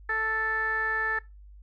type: tone with low-pass filter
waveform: 15% pulse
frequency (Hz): 440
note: A4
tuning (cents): 0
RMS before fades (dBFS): -28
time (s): 0.09-1.19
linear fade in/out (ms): 5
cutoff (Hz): 1700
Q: 8.9
effects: noise-tail reverb RT60 0.2 s tail -20 dB re dry + added 50 Hz sine -46 dBFS peak until 1.62 s